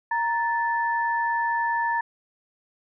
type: tone pair together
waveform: sine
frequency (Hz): 932.3 / 1755.6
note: A#5 / A6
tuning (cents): 0 / -4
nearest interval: major seventh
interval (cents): 1096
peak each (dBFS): -23 / -27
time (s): 0.11-2.01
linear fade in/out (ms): 5
effects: none